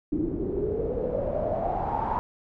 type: noise with low-pass filter sweep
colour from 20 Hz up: pink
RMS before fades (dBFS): -28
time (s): 0.12-2.19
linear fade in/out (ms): 0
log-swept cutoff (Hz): 300 to 970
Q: 8.7
effects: none